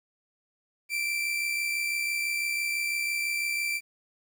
40% pulse tone pair together, 2342 / 2408 Hz, D7 / D7, -5 / +43 cents, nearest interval unison, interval 48 cents, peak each -27 / -36 dBFS, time 0.89-3.81 s, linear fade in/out 50 ms, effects 10-bit

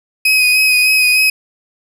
35% pulse tone with vibrato, 2515 Hz, D#7, 18 cents sharp, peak -7 dBFS, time 0.25-1.3 s, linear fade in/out 5 ms, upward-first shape sine, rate 3.3 Hz, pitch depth 22 cents each way, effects none

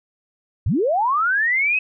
sine linear sweep, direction up, 64.2 to 2586 Hz, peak -16 dBFS, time 0.66-1.79 s, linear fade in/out 5 ms, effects none

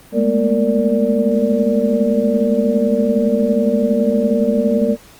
sine tone cluster, 208.5 / 220.6 / 238 / 460.2 / 584 Hz, G#3 / A3 / A#3 / A#4 / D5, +7 / +5 / +36 / -22 / -10 cents, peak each -19 dBFS, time 0.12-4.97 s, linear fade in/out 50 ms, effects pink hiss -44 dBFS RMS until 5.19 s + Opus 32 kbps

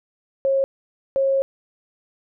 sine tone bursts at uneven times, 542 Hz, C#5, 39 cents flat, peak -16 dBFS, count 2, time 0.45-0.64 / 1.16-1.42 s, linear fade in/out 0 ms, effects none

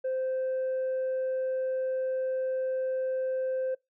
sine tone with tanh clipping, 520 Hz, C5, 11 cents flat, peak -28 dBFS, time 0.04-3.75 s, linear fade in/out 10 ms, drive 1 dB, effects noise-tail reverb RT60 0.2 s tail -25 dB re dry

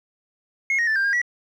sine tone with pitch steps, 2162 / 1871 / 1761 / 1587 / 1617 / 1937 Hz, C#7 / A#6 / A6 / G6 / G#6 / B6, -44 / +6 / +1 / +21 / -47 / -34 cents, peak -16 dBFS, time 0.7-1.216 s, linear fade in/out 2 ms, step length 86 ms, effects tanh soft clip ceiling -17 dBFS + 9-bit

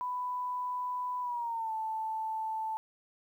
sine tone with pitch glide, 994 to 880.5 Hz, B5 to A5, +11 to +1 cents, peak -32 dBFS, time 0.01-2.77 s, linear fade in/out 0 ms, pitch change -210 cents, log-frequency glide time 1.21-1.72 s, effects 11-bit

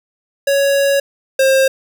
square tone pair in turn, 557 / 533.1 Hz, C#5 / C5, +8 / +32 cents, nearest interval minor second, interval 76 cents, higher first, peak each -12 / -10 dBFS, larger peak second, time 0.47-1 / 1.39-1.68 s, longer first, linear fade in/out 5 ms, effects none

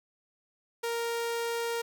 sawtooth tone, 466.2 Hz, A#4, in tune, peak -26 dBFS, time 0.83-1.82 s, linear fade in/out 10 ms, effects none

